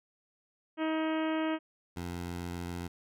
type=harmonic tone; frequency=316.6 Hz; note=D#4; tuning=30 cents sharp; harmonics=1 / 2 / 3 / 4 / 5 / 6 / 7 / 8 / 9 / 10; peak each=-30 / -36 / -40 / -42 / -44 / -46 / -47 / -48 / -49 / -50 dBFS; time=0.77-1.59 s; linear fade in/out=50 ms
type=tone with vibrato; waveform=15% pulse; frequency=87.31 Hz; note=F2; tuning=in tune; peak=-30 dBFS; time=1.96-2.88 s; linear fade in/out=10 ms; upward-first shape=sine; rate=14 Hz; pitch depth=12 cents each way
effects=none